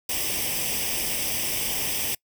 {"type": "noise with comb filter", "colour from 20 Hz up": "white", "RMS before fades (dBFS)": -27, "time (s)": [0.09, 2.15], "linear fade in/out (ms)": 5, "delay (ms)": 0.36, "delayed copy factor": 0.75, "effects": ["noise-tail reverb RT60 0.1 s tail -25 dB re dry"]}